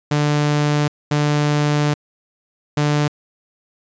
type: tone bursts at uneven times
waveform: sawtooth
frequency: 147.8 Hz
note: D3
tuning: 11 cents sharp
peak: -11 dBFS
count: 3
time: 0.11-0.88 / 1.11-1.94 / 2.77-3.08 s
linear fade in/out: 5 ms
effects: resampled to 16000 Hz